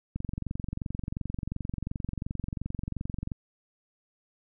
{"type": "click train", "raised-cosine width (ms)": 5, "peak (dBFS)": -20, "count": 73, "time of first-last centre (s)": [0.16, 3.318], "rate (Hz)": 22.8, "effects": []}